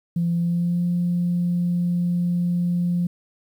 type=tone with pitch glide; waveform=sine; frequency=170.5 to 175.09 Hz; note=F3 to F3; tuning=-41 to +5 cents; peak=-18 dBFS; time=0.16-3.07 s; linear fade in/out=5 ms; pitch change=+46 cents; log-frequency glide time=0.35-0.85 s; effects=tanh soft clip ceiling -14 dBFS + 9-bit